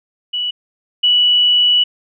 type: tone pair in turn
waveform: sine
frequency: 2948 / 2948 Hz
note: F#7 / F#7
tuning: -7 / -7 cents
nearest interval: unison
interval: 0 cents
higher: neither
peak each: -17 / -9 dBFS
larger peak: second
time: 0.33-0.51 / 1.03-1.84 s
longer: second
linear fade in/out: 10 ms
effects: none